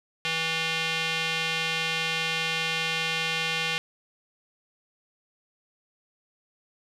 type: tone with band-pass filter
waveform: square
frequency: 162.5 Hz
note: E3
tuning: 24 cents flat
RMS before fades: -28 dBFS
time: 0.25-3.78 s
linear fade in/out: 0 ms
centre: 2900 Hz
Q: 2.1
effects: none